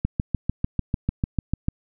click train, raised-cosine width 5 ms, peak -9 dBFS, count 12, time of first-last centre 0.05-1.684 s, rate 6.73 Hz, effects none

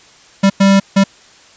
square tone bursts at uneven times, 196 Hz, G3, in tune, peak -7 dBFS, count 3, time 0.43-0.5 / 0.6-0.8 / 0.96-1.04 s, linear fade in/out 10 ms, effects white hiss -44 dBFS RMS until 1.56 s + resampled to 16000 Hz

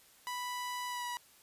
sawtooth tone with pitch glide, 987.8 to 972.5 Hz, B5 to B5, 0 to -27 cents, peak -33 dBFS, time 0.27-1.17 s, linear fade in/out 0 ms, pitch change -27 cents, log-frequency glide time 0.87-1.06 s, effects white hiss -62 dBFS RMS until 1.42 s + resampled to 32000 Hz

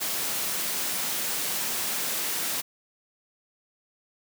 white high-pass noise, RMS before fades -29 dBFS, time 0-2.62 s, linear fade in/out 20 ms, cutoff 130 Hz, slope 24 dB/octave, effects none

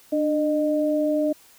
sine tone pair together, 297.8 / 611 Hz, D4 / D#5, +24 / -32 cents, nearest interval octave, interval 1244 cents, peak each -22 dBFS, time 0.12-1.33 s, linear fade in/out 10 ms, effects white hiss -53 dBFS RMS until 1.58 s

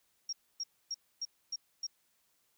sine tone bursts, 5588 Hz, F8, in tune, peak -34 dBFS, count 6, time 0.29-1.868 s, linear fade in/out 5 ms, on 38 ms, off 270 ms, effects white hiss -74 dBFS RMS until 2.57 s

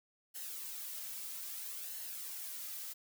blue noise with flanger, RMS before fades -44 dBFS, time 0.34-2.94 s, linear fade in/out 20 ms, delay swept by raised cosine 0.83 to 2.83 ms, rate 0.61 Hz, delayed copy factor -0.5, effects none

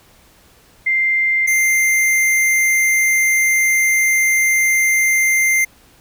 sine / square tone pair in turn, 2093 / 2093 Hz, C7 / C7, 0 / 0 cents, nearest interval unison, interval 0 cents, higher neither, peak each -13 dBFS, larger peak neither, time 0.86-1.47 / 1.47-5.65 s, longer second, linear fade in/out 10 ms, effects pink hiss -50 dBFS RMS until 6 s

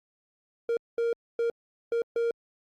triangle tone bursts at uneven times, 466.2 Hz, A#4, in tune, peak -22 dBFS, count 5, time 0.69-0.77 / 0.98-1.13 / 1.39-1.5 / 1.92-2.02 / 2.16-2.31 s, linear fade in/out 2 ms, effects Opus 48 kbps

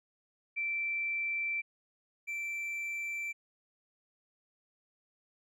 sine / triangle tone pair in turn, 2339 / 2339 Hz, D7 / D7, -8 / -8 cents, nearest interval unison, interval 0 cents, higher neither, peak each -31 / -33 dBFS, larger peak first, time 0.56-1.62 / 2.27-3.33 s, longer neither, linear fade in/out 20 ms, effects none

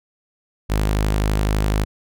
sawtooth tone, 51.91 Hz, G#1, in tune, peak -13 dBFS, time 0.69-1.85 s, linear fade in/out 20 ms, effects none

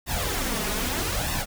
pink noise with flanger, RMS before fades -27 dBFS, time 0.06-1.46 s, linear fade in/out 50 ms, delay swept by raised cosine 1.1 to 4.8 ms, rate 0.8 Hz, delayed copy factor +0.65, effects none

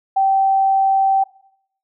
sine tone, 776 Hz, G5, 18 cents flat, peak -12 dBFS, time 0.16-1.24 s, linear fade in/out 10 ms, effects noise-tail reverb RT60 0.7 s tail -20 dB re dry

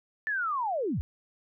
sine linear sweep, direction down, 1780 to 51.91 Hz, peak -27 dBFS, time 0.27-1.01 s, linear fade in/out 0 ms, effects none

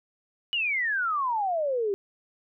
sine exponential sweep, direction down, 2963 to 384.8 Hz, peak -24 dBFS, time 0.53-1.94 s, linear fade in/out 0 ms, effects none

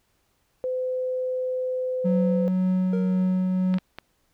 sine tone, 510 Hz, C5, 44 cents flat, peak -24 dBFS, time 0.64-2.48 s, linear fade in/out 0 ms
triangle tone with tremolo, 185 Hz, F#3, in tune, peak -17 dBFS, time 2.04-3.79 s, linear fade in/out 20 ms, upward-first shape triangle, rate 1.9 Hz, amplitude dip 25%
triangle tone with exponential decay, 466.2 Hz, A#4, in tune, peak -24 dBFS, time 2.93-3.58 s, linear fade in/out 1 ms, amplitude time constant 140 ms
clicks, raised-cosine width 0.3 ms, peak -19 dBFS, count 3, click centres 3.741 / 3.784 / 3.986 s
effects pink hiss -69 dBFS RMS until 4.33 s

